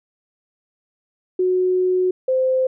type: tone pair in turn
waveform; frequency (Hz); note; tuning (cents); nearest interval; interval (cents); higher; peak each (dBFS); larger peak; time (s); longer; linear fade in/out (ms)
sine; 367.4 / 518.5; F#4 / C5; -12 / -16; tritone; 596; second; -15; neither; 1.39-2.11 / 2.28-2.67; first; 5
effects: none